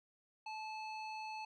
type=tone with low-pass filter; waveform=square; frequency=869 Hz; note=A5; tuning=22 cents flat; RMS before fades=-45 dBFS; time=0.46-1.45 s; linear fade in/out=5 ms; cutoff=3700 Hz; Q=2.1; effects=none